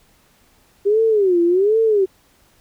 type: tone with vibrato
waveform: sine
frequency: 392 Hz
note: G4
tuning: in tune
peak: -12 dBFS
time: 0.85-2.06 s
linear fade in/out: 20 ms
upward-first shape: sine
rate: 1.3 Hz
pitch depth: 240 cents each way
effects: pink hiss -56 dBFS RMS until 2.6 s